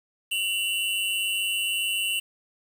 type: tone pair together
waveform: square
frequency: 2741 / 2940 Hz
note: F7 / F#7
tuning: -33 / -12 cents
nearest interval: minor second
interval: 121 cents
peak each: -28 dBFS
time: 0.31-2.2 s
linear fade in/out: 10 ms
effects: 8-bit